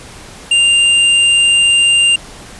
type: tone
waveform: square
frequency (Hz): 2794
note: F7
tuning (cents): 0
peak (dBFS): -8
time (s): 0.51-2.16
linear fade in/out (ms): 5
effects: pink hiss -34 dBFS RMS until 2.59 s + resampled to 24000 Hz